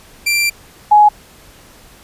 sawtooth / sine tone pair in turn, 2360 / 837.8 Hz, D7 / G#5, +8 / +15 cents, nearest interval octave + tritone, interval 1793 cents, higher first, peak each -9 / -4 dBFS, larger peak second, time 0.26-0.5 / 0.91-1.09 s, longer first, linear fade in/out 10 ms, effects pink hiss -43 dBFS RMS until 2.03 s + resampled to 32000 Hz

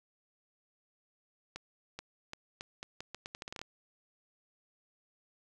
accelerating click train, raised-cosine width 0.2 ms, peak -24 dBFS, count 15, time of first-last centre 1.56-3.615 s, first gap 430 ms, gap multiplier 0.8, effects none

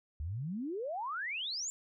sine exponential sweep, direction up, 69.3 to 7440 Hz, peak -35 dBFS, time 0.2-1.7 s, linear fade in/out 0 ms, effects none

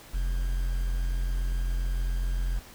triangle tone with quantisation, 43.65 Hz, F1, in tune, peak -23 dBFS, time 0.13-2.6 s, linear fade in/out 20 ms, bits 8, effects pink hiss -49 dBFS RMS until 2.74 s

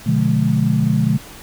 sine chord, B diminished seventh, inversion none, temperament just, 123.47 / 148.16 / 177.8 / 213.4 Hz, B2 / D3 / F3 / Ab3, 0 / +16 / +31 / +47 cents, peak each -19 / -18 / -21 / -18 dBFS, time 0.06-1.18 s, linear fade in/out 10 ms, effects pink hiss -38 dBFS RMS until 1.42 s

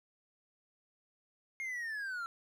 triangle linear sweep, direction down, 2151 to 1340 Hz, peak -35 dBFS, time 1.6-2.26 s, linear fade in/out 0 ms, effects none

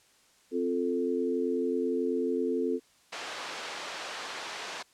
sine chord, F major, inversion second, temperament equal, 261.6 / 349.2 / 440 Hz, C4 / F4 / A4, 0 / 0 / 0 cents, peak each -31 / -32 / -30 dBFS, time 0.51-2.8 s, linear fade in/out 50 ms
pink band-pass noise, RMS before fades -39 dBFS, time 3.12-4.83 s, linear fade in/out 10 ms, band 630 to 5400 Hz, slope 12 dB/octave
effects white hiss -63 dBFS RMS until 4.93 s + low-pass 9000 Hz 12 dB/octave

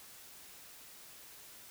silence, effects white hiss -54 dBFS RMS until 1.7 s

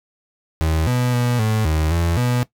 35% pulse tone with pitch steps, 79.6 / 124 / 121.8 / 109.2 / 78.1 / 84.5 / 123 Hz, D#2 / B2 / B2 / A2 / D#2 / E2 / B2, +40 / +7 / -24 / -13 / +7 / +43 / -7 cents, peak -15 dBFS, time 0.61-2.43 s, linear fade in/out 0 ms, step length 260 ms, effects noise-tail reverb RT60 0.1 s tail -17 dB re dry

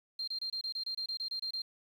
sine tone bursts, 4185 Hz, C8, in tune, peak -34 dBFS, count 13, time 0.19-1.62 s, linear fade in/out 5 ms, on 86 ms, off 26 ms, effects 10-bit

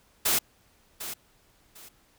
white noise with echo, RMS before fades -24 dBFS, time 0.25-0.39 s, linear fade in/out 10 ms, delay 750 ms, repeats 2, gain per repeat -12 dB, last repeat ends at 1.89 s, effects pink hiss -63 dBFS RMS until 2.18 s

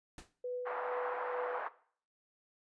pink noise with exponential decay, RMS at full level -46 dBFS, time 0.18-0.33 s, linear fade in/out 2 ms, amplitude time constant 31 ms
sine tone with tremolo, 495.7 Hz, B4, 6 cents sharp, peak -34 dBFS, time 0.44-1.59 s, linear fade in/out 5 ms, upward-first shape triangle, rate 2.3 Hz, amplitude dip 50%
pink band-pass noise, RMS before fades -40 dBFS, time 0.65-1.69 s, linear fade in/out 20 ms, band 650 to 1500 Hz, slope 24 dB/octave
effects noise-tail reverb RT60 0.5 s tail -17 dB re dry + resampled to 22050 Hz

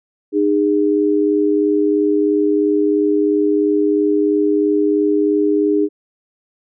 sine tone pair together, 305.4 / 408.4 Hz, D#4 / G#4, -32 / -29 cents, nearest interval perfect fourth, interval 503 cents, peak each -15 dBFS, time 0.32-5.89 s, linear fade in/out 50 ms, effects none

